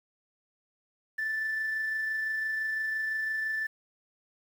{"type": "tone with amplitude modulation", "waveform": "sine", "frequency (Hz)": 1760, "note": "A6", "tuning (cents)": 0, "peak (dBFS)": -26, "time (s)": [1.18, 3.67], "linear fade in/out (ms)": 10, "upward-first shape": "sine", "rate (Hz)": 25.9, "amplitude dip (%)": 30, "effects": ["tanh soft clip ceiling -25 dBFS", "9-bit"]}